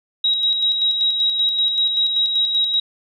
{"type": "tone with tremolo", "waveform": "sine", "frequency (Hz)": 3829, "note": "A#7", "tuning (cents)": 46, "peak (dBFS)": -14, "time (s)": [0.24, 2.8], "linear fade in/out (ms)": 5, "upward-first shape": "square", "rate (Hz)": 5.2, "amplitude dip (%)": 40, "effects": []}